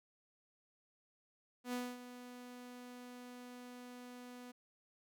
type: tone with ADSR envelope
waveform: sawtooth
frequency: 246.9 Hz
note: B3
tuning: in tune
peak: -33 dBFS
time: 1.64-4.52 s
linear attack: 91 ms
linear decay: 240 ms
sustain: -13 dB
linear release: 12 ms
effects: none